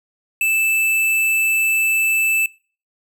square tone, 2637 Hz, E7, in tune, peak -16 dBFS, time 0.41-2.46 s, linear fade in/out 2 ms, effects noise-tail reverb RT60 0.4 s tail -23 dB re dry

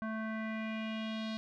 square tone with low-pass filter sweep, 220 Hz, A3, in tune, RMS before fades -38 dBFS, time 0.02-1.37 s, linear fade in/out 0 ms, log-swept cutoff 1400 to 4100 Hz, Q 3.1, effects none

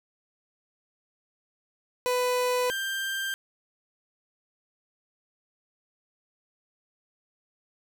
30% pulse tone pair in turn, 497.5 / 1579.5 Hz, B4 / G6, +13 / +13 cents, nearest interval octave + minor sixth, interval 2000 cents, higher second, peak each -21 / -26 dBFS, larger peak first, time 2.06-2.7 / 2.7-3.34 s, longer neither, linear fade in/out 0 ms, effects none

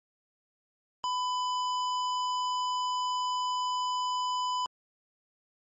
sine tone with hard clipping, 1000 Hz, B5, 21 cents sharp, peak -30 dBFS, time 1.04-4.66 s, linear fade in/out 0 ms, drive 17 dB, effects MP3 32 kbps

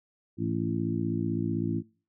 harmonic tone with a mistuned harmonic, 55.9 Hz, A1, 28 cents sharp, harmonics 2 / 3 / 4 / 5 / 6, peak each -33 / -33 / -33 / -33 / -33 dBFS, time 0.37-1.83 s, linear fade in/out 50 ms, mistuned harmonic 2, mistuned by -75 cents, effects noise-tail reverb RT60 0.4 s tail -24 dB re dry

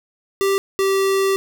square tone pair in turn, 392 / 388.6 Hz, G4 / G4, 0 / -15 cents, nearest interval unison, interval 15 cents, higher first, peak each -16 dBFS, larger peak neither, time 0.41-0.58 / 0.79-1.36 s, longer second, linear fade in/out 0 ms, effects 8-bit

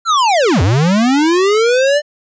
square linear two-way sweep, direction down then up, 1393 to 82 to 601 Hz, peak -10 dBFS, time 0.05-2.02 s, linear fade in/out 50 ms, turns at 0.62 s, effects resampled to 16000 Hz

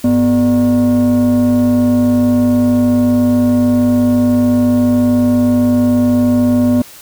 sine tone with frequency modulation, 246.8 Hz, B3, 1 cent flat, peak -6 dBFS, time 0.04-6.82 s, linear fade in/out 5 ms, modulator 347 Hz, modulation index 0.55, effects tanh soft clip ceiling -7 dBFS + white hiss -37 dBFS RMS until 7.01 s

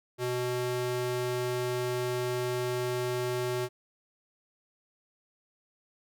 square tone with high-pass filter, 124.1 Hz, B2, 9 cents sharp, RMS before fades -31 dBFS, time 0.18-3.69 s, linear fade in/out 50 ms, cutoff 250 Hz, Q 2.7, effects none

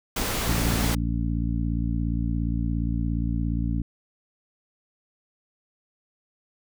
pink noise, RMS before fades -27 dBFS, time 0.16-0.95 s, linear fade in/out 5 ms
harmonic tone, 57.2 Hz, A#1, 32 cents flat, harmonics 1 / 2 / 3 / 4 / 5, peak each -26 / -29 / -31 / -32 / -33 dBFS, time 0.46-3.82 s, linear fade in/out 5 ms
effects none

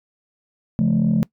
sine chord, Db augmented, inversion none, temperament just, 138.59 / 173.24 / 216.5 Hz, Db3 / F3 / A3, 0 / -14 / -28 cents, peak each -21 / -18 / -16 dBFS, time 0.79-1.23 s, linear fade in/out 0 ms, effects noise-tail reverb RT60 0.1 s tail -23 dB re dry + tanh soft clip ceiling -11 dBFS

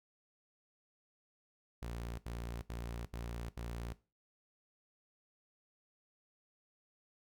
sawtooth tone bursts, 58.27 Hz, A#1, in tune, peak -37 dBFS, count 5, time 1.82-3.928 s, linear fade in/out 5 ms, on 360 ms, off 77 ms, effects noise-tail reverb RT60 0.3 s tail -17 dB re dry

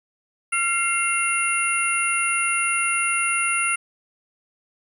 sine tone cluster, 1371 / 2123 / 2737 / 9680 Hz, F6 / C7 / F7 / D#9, -32 / +25 / -36 / -49 cents, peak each -25 dBFS, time 0.52-3.76 s, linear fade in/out 10 ms, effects 9-bit

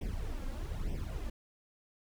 brown noise with flanger, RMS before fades -37 dBFS, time 0.01-1.3 s, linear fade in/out 5 ms, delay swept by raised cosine 0.35 to 3.75 ms, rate 1.1 Hz, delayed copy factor +0.8, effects none

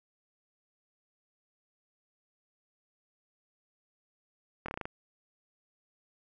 slowing click train, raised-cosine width 0.5 ms, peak -21 dBFS, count 7, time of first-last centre 4.66-4.855 s, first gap 24 ms, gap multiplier 1.12, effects none

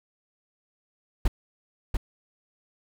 brown noise with echo, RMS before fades -19 dBFS, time 1.25-1.28 s, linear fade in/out 5 ms, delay 690 ms, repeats 1, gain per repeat -4 dB, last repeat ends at 1.97 s, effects none

